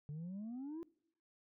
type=exponential sweep; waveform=sine; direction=up; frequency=142.9 to 344.7 Hz; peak=-40 dBFS; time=0.09-0.83 s; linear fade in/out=0 ms; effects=noise-tail reverb RT60 0.8 s tail -26 dB re dry + tanh soft clip ceiling -41 dBFS